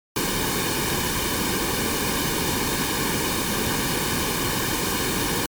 pink noise with comb filter, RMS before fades -24 dBFS, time 0.16-5.46 s, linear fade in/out 2 ms, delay 1.5 ms, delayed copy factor -0.7, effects MP3 96 kbps

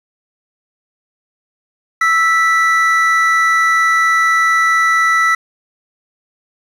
triangle tone pair together, 1318.5 / 1962.8 Hz, E6 / B6, 0 / -11 cents, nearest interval perfect fifth, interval 689 cents, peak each -11 dBFS, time 2.01-5.35 s, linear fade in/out 5 ms, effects resampled to 32000 Hz + 7-bit

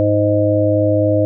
harmonic tone, 103.83 Hz, G#2, in tune, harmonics 1 / 3 / 5 / 6, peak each -17 / -17 / -17 / -17 dBFS, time 0-1.25 s, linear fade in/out 0 ms, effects none

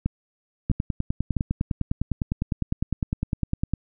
two click trains, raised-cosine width 5 ms, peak -10 / -11 dBFS, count 3 / 31, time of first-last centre 0.06-1.367 / 0.7-3.736 s, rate 1.53 / 9.88 Hz, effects none

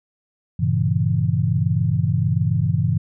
sine chord, G diminished seventh, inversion none, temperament equal with one note detuned, 98 / 116.54 / 137.87 / 164.81 Hz, G2 / Bb2 / Db3 / Fb3, 0 / 0 / -9 / 0 cents, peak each -22 dBFS, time 0.59-2.98 s, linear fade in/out 10 ms, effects none

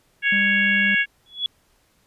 harmonic tone, 554.4 Hz, C#5, in tune, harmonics 3 / 4 / 5 / 6, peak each -19 / -21 / -24 / -33 dBFS, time 0.22-1.06 s, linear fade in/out 50 ms
triangle tone, 200 Hz, G3, 35 cents sharp, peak -23 dBFS, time 0.32-0.95 s, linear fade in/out 5 ms
sine tone with exponential growth, 3384 Hz, G#7, 32 cents sharp, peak -17 dBFS, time 1.26-1.46 s, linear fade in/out 1 ms, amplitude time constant 43 ms
effects pink hiss -62 dBFS RMS until 2.06 s + resampled to 32000 Hz

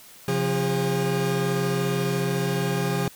40% pulse tone cluster, 135.2 / 175.6 / 405.8 Hz, C#3 / F3 / G#4, -43 / +10 / -40 cents, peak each -26 dBFS, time 0.28-3.08 s, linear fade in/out 2 ms, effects white hiss -48 dBFS RMS until 3.15 s

